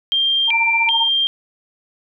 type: tone with vibrato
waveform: sine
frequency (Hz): 2741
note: F7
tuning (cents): -33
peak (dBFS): -14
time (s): 0.12-1.27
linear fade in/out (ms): 0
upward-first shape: square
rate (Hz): 1.3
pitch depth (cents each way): 260
type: tone with tremolo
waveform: sine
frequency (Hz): 912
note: A#5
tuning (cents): -38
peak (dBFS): -17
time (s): 0.47-1.09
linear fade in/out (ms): 50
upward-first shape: sine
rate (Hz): 15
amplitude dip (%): 90
effects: none